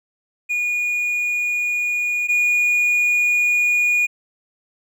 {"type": "tone pair in turn", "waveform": "triangle", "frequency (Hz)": [2445, 2445], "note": ["D#7", "D#7"], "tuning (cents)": [-31, -31], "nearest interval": "unison", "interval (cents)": 0, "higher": "neither", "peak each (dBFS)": [-17, -13], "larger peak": "second", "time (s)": [[0.49, 2.28], [2.28, 4.07]], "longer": "neither", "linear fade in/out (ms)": 20, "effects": []}